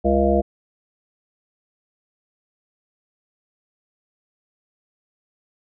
harmonic tone, 68.5 Hz, C#2, 20 cents flat, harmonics 1 / 3 / 5 / 7 / 9 / 10, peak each -22 / -22 / -22 / -22 / -22 / -22 dBFS, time 0.04-0.42 s, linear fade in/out 20 ms, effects none

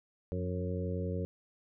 harmonic tone with a mistuned harmonic, 91.1 Hz, F#2, 26 cents flat, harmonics 1 / 2 / 3 / 4 / 5 / 6, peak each -35 / -38 / -44 / -44 / -40 / -43 dBFS, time 0.32-1.25 s, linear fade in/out 0 ms, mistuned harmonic 2, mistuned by -47 cents, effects none

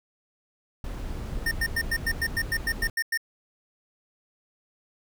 brown noise, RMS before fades -33 dBFS, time 0.84-2.9 s, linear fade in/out 2 ms
square tone bursts, 1823 Hz, A#6, 39 cents flat, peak -24 dBFS, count 12, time 1.46-3.175 s, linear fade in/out 5 ms, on 54 ms, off 97 ms
effects none

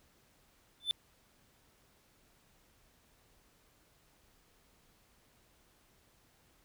triangle tone with exponential growth, 3523 Hz, A7, 1 cent sharp, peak -23 dBFS, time 0.8-0.91 s, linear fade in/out 0 ms, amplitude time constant 22 ms, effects pink hiss -68 dBFS RMS until 6.64 s

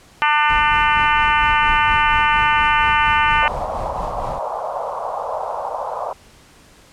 harmonic tone, 299 Hz, D4, 31 cents sharp, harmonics 3 / 4 / 5 / 6 / 7 / 8 / 9 / 10, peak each -17 / -19 / -21 / -23 / -24 / -25 / -26 / -27 dBFS, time 0.22-3.48 s, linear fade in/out 0 ms
brown noise with tremolo, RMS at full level -27 dBFS, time 0.49-4.39 s, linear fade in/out 5 ms, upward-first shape sine, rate 4.3 Hz, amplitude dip 50%
pink band-pass noise, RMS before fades -25 dBFS, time 3.42-6.13 s, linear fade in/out 0 ms, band 540 to 1100 Hz, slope 48 dB/octave
effects pink hiss -48 dBFS RMS until 6.92 s + low-pass 10000 Hz 12 dB/octave

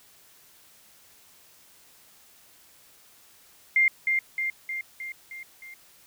sine tone with echo, 2106 Hz, C7, 11 cents sharp, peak -17 dBFS, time 3.76-3.88 s, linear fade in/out 2 ms, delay 310 ms, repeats 6, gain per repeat -4 dB, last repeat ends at 5.74 s, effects white hiss -56 dBFS RMS until 6.06 s

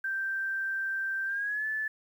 sine tone with pitch glide, 1568 to 1739.8 Hz, G6 to A6, 0 to -20 cents, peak -29 dBFS, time 0.04-1.88 s, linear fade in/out 5 ms, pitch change +180 cents, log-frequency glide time 1.26-1.66 s, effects 10-bit

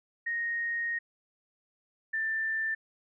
sine tone pair in turn, 1864.7 / 1778.3 Hz, A#6 / A6, 0 / +18 cents, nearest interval minor second, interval 82 cents, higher first, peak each -29 / -28 dBFS, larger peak second, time 0.26-0.99 / 2.13-2.75 s, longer first, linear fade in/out 10 ms, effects none

